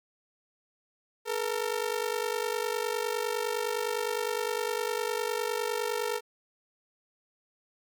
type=ring-modulated tone; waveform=sawtooth; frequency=454.3 Hz; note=A#4; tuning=45 cents flat; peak=-22 dBFS; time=1.25-6.21 s; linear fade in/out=50 ms; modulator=24.9 Hz; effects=none